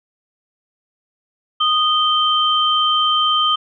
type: tone pair together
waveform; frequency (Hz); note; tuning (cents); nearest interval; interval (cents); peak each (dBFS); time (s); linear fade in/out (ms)
sine; 1238 / 3120; D#6 / G7; -9 / -9; octave + major third; 1600; -16; 1.6-3.56; 10
effects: none